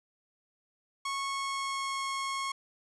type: tone with pitch glide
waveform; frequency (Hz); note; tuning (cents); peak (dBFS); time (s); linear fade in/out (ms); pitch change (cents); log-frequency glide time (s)
sawtooth; 1100 to 1089.9; C#6 to C#6; -14 to -30; -28; 1.05-2.52; 5; -16; 1.17-2.06
effects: resampled to 22050 Hz